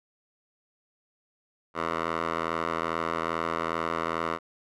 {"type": "tone with band-pass filter", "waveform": "10% pulse", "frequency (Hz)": 82.41, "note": "E2", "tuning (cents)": 0, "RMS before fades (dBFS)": -30, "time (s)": [1.74, 4.39], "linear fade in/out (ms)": 50, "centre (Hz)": 1100, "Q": 1.5, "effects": []}